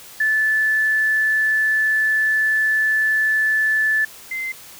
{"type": "tone pair in turn", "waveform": "sine", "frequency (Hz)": [1744, 2074], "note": ["A6", "C7"], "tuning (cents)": [-16, -16], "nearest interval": "minor third", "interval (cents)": 300, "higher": "second", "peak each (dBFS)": [-15, -23], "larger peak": "first", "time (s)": [[0.2, 4.05], [4.31, 4.52]], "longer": "first", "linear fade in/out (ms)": 5, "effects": ["white hiss -41 dBFS RMS until 4.79 s"]}